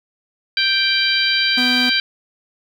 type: harmonic tone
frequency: 784 Hz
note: G5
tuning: in tune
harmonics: 2 / 3 / 4 / 5 / 6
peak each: -21 / -21 / -21 / -21 / -21 dBFS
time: 0.57-2 s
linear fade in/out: 2 ms
type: tone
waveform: 45% pulse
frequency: 248.6 Hz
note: B3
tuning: 12 cents sharp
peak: -20 dBFS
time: 1.57-1.9 s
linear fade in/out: 10 ms
effects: 8-bit